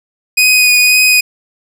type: tone with vibrato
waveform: sawtooth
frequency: 2489 Hz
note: D#7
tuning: in tune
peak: -3 dBFS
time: 0.37-1.21 s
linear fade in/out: 10 ms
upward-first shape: sine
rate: 1.9 Hz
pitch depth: 13 cents each way
effects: none